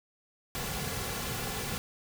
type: noise with comb filter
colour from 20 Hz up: pink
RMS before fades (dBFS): -35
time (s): 0.55-1.78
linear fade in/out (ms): 0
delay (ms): 3.2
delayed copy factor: -0.6
effects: none